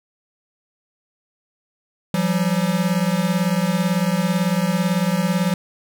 square beating tone pair, 171.9 / 189.9 Hz, F3 / F#3, -27 / +45 cents, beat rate 18 Hz, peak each -21 dBFS, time 2.14-5.54 s, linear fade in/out 2 ms, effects none

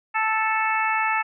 harmonic tone, 439.4 Hz, A4, 2 cents flat, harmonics 2 / 3 / 4 / 5 / 6, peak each -24 / -26 / -27 / -28 / -29 dBFS, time 0.14-1.23 s, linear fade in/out 20 ms, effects none

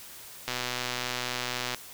click train, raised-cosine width 0.2 ms, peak -13 dBFS, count 158, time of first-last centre 0.48-1.746 s, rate 124 Hz, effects white hiss -46 dBFS RMS until 1.93 s

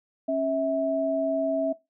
sine tone pair together, 273.8 / 651.2 Hz, C#4 / E5, -21 / -21 cents, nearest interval octave + minor third, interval 1500 cents, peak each -28 / -24 dBFS, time 0.28-1.73 s, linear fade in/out 10 ms, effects noise-tail reverb RT60 0.2 s tail -18 dB re dry

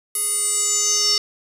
square tone with band-pass filter sweep, 414.6 Hz, G#4, 3 cents flat, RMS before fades -20 dBFS, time 0.15-1.18 s, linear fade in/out 2 ms, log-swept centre 11000 to 5100 Hz, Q 7.7, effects none

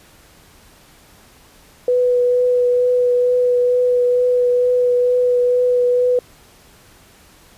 sine tone with vibrato, 493.9 Hz, B4, in tune, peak -12 dBFS, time 1.88-6.19 s, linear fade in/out 2 ms, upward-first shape triangle, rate 2.2 Hz, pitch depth 13 cents each way, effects pink hiss -48 dBFS RMS until 7.57 s + resampled to 32000 Hz

